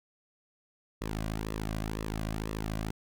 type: tone with flanger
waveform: sawtooth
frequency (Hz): 53.6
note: A1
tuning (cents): -45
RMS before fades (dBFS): -35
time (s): 1.01-2.91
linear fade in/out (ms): 5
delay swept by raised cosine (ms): 1.3 to 2.3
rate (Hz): 2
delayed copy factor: -0.7
effects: none